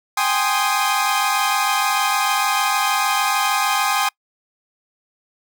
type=chord; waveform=sawtooth; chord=Ab major seventh; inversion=third; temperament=equal with one note detuned; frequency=784 / 830.6 / 1046.5 / 1240.2 Hz; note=G5 / Ab5 / C6 / Eb6; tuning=0 / 0 / 0 / -6 cents; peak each=-19 dBFS; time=0.17-4.09 s; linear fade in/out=5 ms; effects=noise-tail reverb RT60 0.1 s tail -26 dB re dry